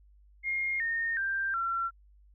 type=tone with pitch steps; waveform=sine; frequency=2133 / 1835.6 / 1579.6 / 1359.3 Hz; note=C7 / A#6 / G6 / F6; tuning=+33 / -27 / +13 / -47 cents; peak=-28 dBFS; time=0.43-1.91 s; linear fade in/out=50 ms; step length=370 ms; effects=added 50 Hz sine -56 dBFS peak until 2.34 s